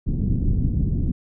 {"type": "low-pass noise", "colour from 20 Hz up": "pink", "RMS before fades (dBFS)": -21, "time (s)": [0.06, 1.12], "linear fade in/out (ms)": 10, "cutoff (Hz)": 250, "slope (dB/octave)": 24, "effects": []}